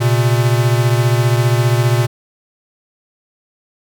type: beating tone pair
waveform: square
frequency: 118.9 / 133.9 Hz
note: A#2 / C3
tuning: +35 / +40 cents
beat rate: 15 Hz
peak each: -13 / -18 dBFS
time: 0-2.07 s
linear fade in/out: 20 ms
effects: none